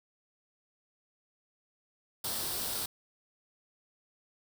white noise with comb filter, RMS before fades -35 dBFS, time 2.24-2.86 s, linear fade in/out 5 ms, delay 0.22 ms, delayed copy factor +0.5, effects none

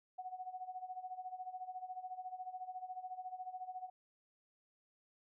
sine tone with tremolo, 740 Hz, F#5, in tune, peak -40 dBFS, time 0.18-3.9 s, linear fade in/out 10 ms, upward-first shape sine, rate 14 Hz, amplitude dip 80%, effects none

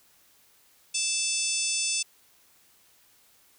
harmonic tone with a mistuned harmonic, 880 Hz, A5, in tune, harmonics 3 / 4 / 5 / 6 / 7 / 8 / 9 / 10, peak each -33 / -36 / -37 / -32 / -32 / -37 / -34 / -33 dBFS, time 0.94-2.03 s, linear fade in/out 10 ms, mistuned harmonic 5, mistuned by +68 cents, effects white hiss -61 dBFS RMS until 3.58 s

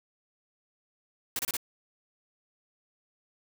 white noise bursts, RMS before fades -31 dBFS, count 4, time 1.36-1.568 s, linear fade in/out 2 ms, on 31 ms, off 28 ms, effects none

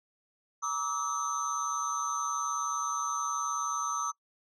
sine tone cluster, 943 / 1151 / 1290 / 6180 Hz, A#5 / D6 / E6 / G8, +20 / -35 / -38 / -26 cents, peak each -39 / -32 / -33 / -35 dBFS, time 0.62-4.12 s, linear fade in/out 20 ms, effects noise-tail reverb RT60 0.1 s tail -25 dB re dry + tanh soft clip ceiling -24 dBFS

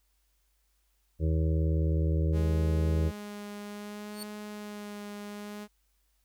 harmonic tone, 79.5 Hz, D#2, 38 cents sharp, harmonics 1 / 2 / 4 / 5 / 6 / 7, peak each -25 / -31 / -37 / -39 / -41 / -42 dBFS, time 1.19-3.12 s, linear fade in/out 50 ms
sawtooth tone with vibrato, 207.7 Hz, G#3, in tune, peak -35 dBFS, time 2.32-5.68 s, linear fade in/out 50 ms, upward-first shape sine, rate 0.62 Hz, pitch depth 17 cents each way
20% pulse tone with exponential growth, 4435 Hz, C#8, in tune, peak -30 dBFS, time 4.07-4.23 s, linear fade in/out 2 ms, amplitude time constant 33 ms
effects added 50 Hz sine -70 dBFS peak until 6.24 s + white hiss -75 dBFS RMS until 6.24 s

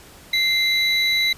triangle tone pair together, 2087 / 3940 Hz, C7 / B7, -5 / -5 cents, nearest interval major seventh, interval 1100 cents, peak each -18 dBFS, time 0.33-1.33 s, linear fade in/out 5 ms, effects pink hiss -45 dBFS RMS until 1.37 s + resampled to 32000 Hz

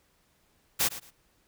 white noise with echo, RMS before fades -25 dBFS, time 0.79-0.89 s, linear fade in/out 20 ms, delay 110 ms, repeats 2, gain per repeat -14 dB, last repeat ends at 1.11 s, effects pink hiss -68 dBFS RMS until 1.47 s

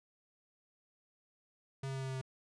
square tone with pitch steps, 135.2 / 134.42 / 133.65 / 132.88 / 132.11 / 131.35 Hz, C#3 / C3 / C3 / C3 / C3 / C3, -43 / +47 / +37 / +27 / +17 / +7 cents, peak -38 dBFS, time 1.83-2.214 s, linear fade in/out 5 ms, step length 64 ms, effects resampled to 22050 Hz

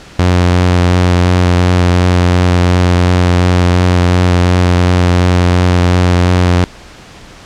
sawtooth tone with vibrato, 89.4 Hz, F2, 41 cents sharp, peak -3 dBFS, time 0.19-6.64 s, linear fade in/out 0 ms, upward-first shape triangle, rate 2.8 Hz, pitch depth 21 cents each way, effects pink hiss -35 dBFS RMS until 7.45 s + low-pass 6000 Hz 12 dB/octave

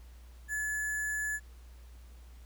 sine tone with sample-and-hold, 1714 Hz, A6, 46 cents flat, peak -31 dBFS, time 0.48-1.4 s, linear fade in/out 50 ms, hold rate 8820 Hz, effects added 60 Hz sine -49 dBFS peak until 2.45 s + pink hiss -63 dBFS RMS until 2.45 s

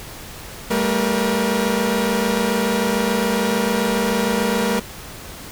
sawtooth tone cluster, 197.6 / 224.5 / 477.4 Hz, G3 / A3 / A#4, +14 / +35 / +41 cents, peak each -18 dBFS, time 0.7-4.8 s, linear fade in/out 10 ms, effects pink hiss -36 dBFS RMS until 5.51 s

